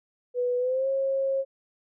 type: tone with pitch glide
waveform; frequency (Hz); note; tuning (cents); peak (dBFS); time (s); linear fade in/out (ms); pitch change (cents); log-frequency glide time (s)
sine; 492.7 to 540.4; B4 to C#5; -4 to -44; -23; 0.34-1.45; 50; +160; 0.58-0.88
effects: none